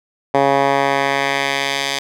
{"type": "tone with band-pass filter sweep", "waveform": "10% pulse", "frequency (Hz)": 138.59, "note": "C#3", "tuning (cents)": 0, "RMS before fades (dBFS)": -17, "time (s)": [0.34, 1.99], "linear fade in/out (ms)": 5, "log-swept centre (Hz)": [740, 4000], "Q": 0.97, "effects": []}